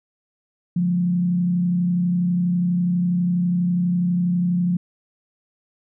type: tone with frequency modulation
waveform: sine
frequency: 176.9 Hz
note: F3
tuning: 23 cents sharp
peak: -17 dBFS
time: 0.76-4.77 s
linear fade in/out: 5 ms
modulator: 32.2 Hz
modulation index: 0.37
effects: none